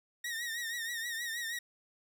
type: tone with vibrato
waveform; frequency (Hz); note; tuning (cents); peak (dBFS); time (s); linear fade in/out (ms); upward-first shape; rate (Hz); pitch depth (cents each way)
sawtooth; 1864.7; A#6; 0; -32; 0.24-1.59; 5; triangle; 6.3; 84
effects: none